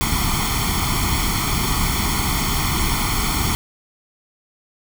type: noise with comb filter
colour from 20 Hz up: pink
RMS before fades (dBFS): -20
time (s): 0.01-3.55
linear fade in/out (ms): 0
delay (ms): 0.91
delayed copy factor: +1
effects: none